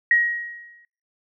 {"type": "tone with exponential decay", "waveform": "sine", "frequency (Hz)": 1893, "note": "A#6", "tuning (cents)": 26, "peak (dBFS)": -12, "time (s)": [0.11, 0.85], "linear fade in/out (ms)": 2, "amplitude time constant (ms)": 160, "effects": ["noise-tail reverb RT60 0.4 s tail -25 dB re dry"]}